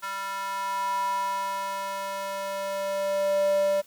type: tone with high-pass filter sweep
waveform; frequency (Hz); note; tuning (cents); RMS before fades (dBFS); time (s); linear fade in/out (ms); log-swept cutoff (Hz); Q
square; 196; G3; 0; -28; 0.02-3.82; 20; 1200 to 550; 6.7
effects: white hiss -56 dBFS RMS until 3.86 s